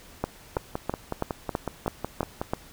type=two click trains; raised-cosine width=1 ms; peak=-14 / -11 dBFS; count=11 / 8; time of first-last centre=0.57-2.415 / 0.24-2.535 s; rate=5.42 / 3.05 Hz; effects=pink hiss -50 dBFS RMS until 2.72 s